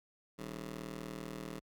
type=ring-modulated tone; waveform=15% pulse; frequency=116.54 Hz; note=A#2; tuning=in tune; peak=-32 dBFS; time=0.38-1.6 s; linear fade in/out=20 ms; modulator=78.4 Hz; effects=high-pass 60 Hz 12 dB/octave